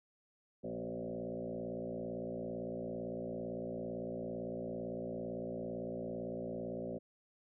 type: tone with frequency modulation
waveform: sine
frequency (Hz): 380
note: F#4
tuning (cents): +46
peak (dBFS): -38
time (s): 0.63-6.99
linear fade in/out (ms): 20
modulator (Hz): 57.8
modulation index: 4
effects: none